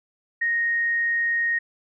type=tone; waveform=sine; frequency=1864.7 Hz; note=A#6; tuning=in tune; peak=-20 dBFS; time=0.41-1.59 s; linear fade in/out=10 ms; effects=none